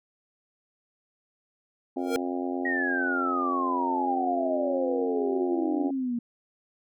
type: harmonic tone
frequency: 89 Hz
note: F2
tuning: 33 cents sharp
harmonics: 3 / 4 / 5 / 6 / 7 / 8 / 9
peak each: -30 / -33 / -42 / -42 / -40 / -39 / -39 dBFS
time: 1.96-5.91 s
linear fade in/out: 10 ms
type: tone with exponential growth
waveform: square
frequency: 466.2 Hz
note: A#4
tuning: in tune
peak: -22 dBFS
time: 1.98-2.16 s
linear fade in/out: 0 ms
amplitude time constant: 38 ms
type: exponential sweep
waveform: sine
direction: down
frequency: 1906 to 233.1 Hz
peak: -26 dBFS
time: 2.65-6.19 s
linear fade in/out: 5 ms
effects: none